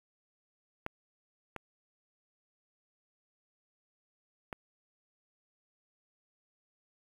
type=clicks; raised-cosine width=0.5 ms; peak=-20 / -24 / -23 dBFS; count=3; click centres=0.864 / 1.563 / 4.528 s; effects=8-bit